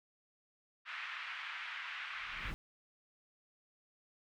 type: band-pass noise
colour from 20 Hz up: white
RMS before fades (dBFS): -44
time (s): 0.85-2.54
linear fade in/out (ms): 50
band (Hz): 1200 to 2600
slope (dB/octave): 24
type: noise with exponential growth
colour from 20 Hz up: brown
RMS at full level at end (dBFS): -39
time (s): 2.11-2.54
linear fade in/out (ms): 0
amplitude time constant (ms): 92
effects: none